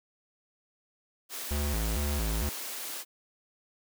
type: high-pass noise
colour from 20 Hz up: white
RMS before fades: -38 dBFS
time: 1.29-3.05 s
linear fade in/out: 50 ms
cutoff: 240 Hz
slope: 48 dB/octave
type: tone with vibrato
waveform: square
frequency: 63.1 Hz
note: B1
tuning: 38 cents sharp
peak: -29 dBFS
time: 1.51-2.49 s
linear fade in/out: 0 ms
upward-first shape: square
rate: 2.2 Hz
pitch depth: 250 cents each way
effects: none